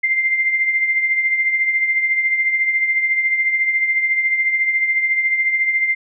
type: tone with tremolo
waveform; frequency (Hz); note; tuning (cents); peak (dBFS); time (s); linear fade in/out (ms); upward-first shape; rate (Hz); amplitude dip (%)
sine; 2093; C7; 0; -12; 0.03-5.95; 10; triangle; 14; 60
effects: none